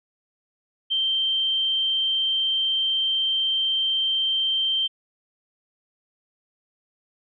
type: tone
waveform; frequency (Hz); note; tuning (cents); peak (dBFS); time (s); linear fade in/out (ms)
sine; 3136; G7; 0; -20; 0.9-4.88; 20
effects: none